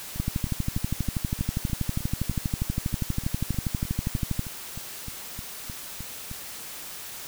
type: two click trains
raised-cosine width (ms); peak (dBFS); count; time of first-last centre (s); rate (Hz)
5; -24 / -13; 21 / 53; 0.16-6.314 / 0.2-4.394; 3.25 / 12.4
effects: white hiss -39 dBFS RMS until 7.27 s